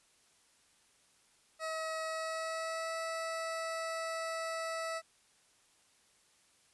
20% pulse tone with pitch glide, 640 to 653.1 Hz, D#5 to E5, +49 to -16 cents, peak -31 dBFS, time 1.59-5.02 s, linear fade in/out 50 ms, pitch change +35 cents, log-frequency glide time 2.04-2.94 s, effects white hiss -68 dBFS RMS until 6.73 s + resampled to 24000 Hz

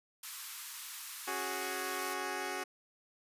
white high-pass noise, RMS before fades -44 dBFS, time 0.23-2.14 s, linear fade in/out 5 ms, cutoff 960 Hz, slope 48 dB/octave
10% pulse chord, C# suspended fourth, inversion none, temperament equal, 277.2 / 370 / 415.3 Hz, C#4 / F#4 / G#4, 0 / 0 / 0 cents, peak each -36 / -30 / -33 dBFS, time 1.27-2.64 s, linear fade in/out 10 ms
effects resampled to 32000 Hz

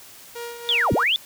sawtooth tone with tremolo, 472.5 Hz, A#4, 23 cents sharp, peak -26 dBFS, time 0.35-1.04 s, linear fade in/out 10 ms, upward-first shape triangle, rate 3.2 Hz, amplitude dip 60%
sine linear two-way sweep, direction down then up, 3602 to 54.5 to 3602 Hz, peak -17 dBFS, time 0.69-1.16 s, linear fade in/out 0 ms, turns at 0.93 s
effects white hiss -45 dBFS RMS until 1.25 s

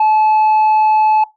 sine tone, 863 Hz, A5, 34 cents flat, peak -6 dBFS, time 0-1.24 s, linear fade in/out 5 ms, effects noise-tail reverb RT60 0.2 s tail -22 dB re dry + tanh soft clip ceiling -8 dBFS

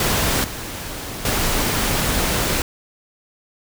pink noise with level steps, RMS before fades -19 / -30 / -20 dBFS, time 0-2.62 s, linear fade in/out 2 ms, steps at 0.44 / 1.25 s, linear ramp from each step 2 ms, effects none

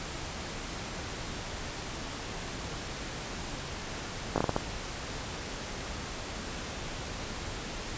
slowing click train, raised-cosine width 1 ms, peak -12 dBFS, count 6, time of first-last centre 4.36-4.564 s, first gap 19 ms, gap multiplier 1.39, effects pink hiss -38 dBFS RMS until 7.97 s + resampled to 16000 Hz

